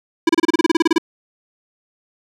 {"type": "tone bursts", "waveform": "square", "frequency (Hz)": 329.6, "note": "E4", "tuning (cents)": 0, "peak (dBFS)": -11, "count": 14, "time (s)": [0.27, 0.982], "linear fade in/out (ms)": 5, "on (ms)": 23, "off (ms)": 30, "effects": ["low-pass 6000 Hz 12 dB/octave", "8-bit"]}